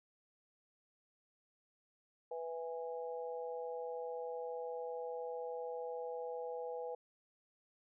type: harmonic tone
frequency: 164.81 Hz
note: E3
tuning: in tune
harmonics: 3 / 4 / 5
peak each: -41 / -49 / -47 dBFS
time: 2.31-6.95 s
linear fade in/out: 5 ms
effects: none